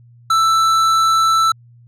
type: tone with tanh clipping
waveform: sine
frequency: 1325 Hz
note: E6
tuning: 9 cents sharp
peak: -13 dBFS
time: 0.3-1.52 s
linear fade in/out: 5 ms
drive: 13 dB
effects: added 119 Hz sine -43 dBFS peak until 1.87 s